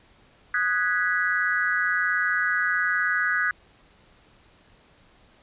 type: chord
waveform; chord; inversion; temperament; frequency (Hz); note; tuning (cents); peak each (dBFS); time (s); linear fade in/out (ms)
sine; G# minor seventh; second; equal with one note detuned; 1244.5 / 1480 / 1661.2 / 1958.5; D#6 / F#6 / G#6 / B6; 0 / 0 / 0 / -15; -30 / -25 / -25 / -29; 0.54-3.51; 2
effects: pink hiss -57 dBFS RMS until 5.42 s + resampled to 8000 Hz